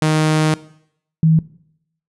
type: tone pair in turn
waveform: sawtooth / sine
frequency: 155.56 / 160.03 Hz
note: D#3 / D#3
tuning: 0 / +49 cents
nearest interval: unison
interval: 49 cents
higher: second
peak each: -9 dBFS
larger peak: neither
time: 0.02-0.54 / 1.23-1.39 s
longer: first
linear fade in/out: 2 ms
effects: noise-tail reverb RT60 0.7 s tail -19 dB re dry + resampled to 24000 Hz